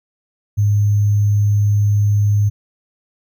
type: tone with sample-and-hold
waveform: sine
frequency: 103.3 Hz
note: G#2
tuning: 9 cents flat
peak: -11 dBFS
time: 0.57-2.5 s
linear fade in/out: 20 ms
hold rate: 6300 Hz
effects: none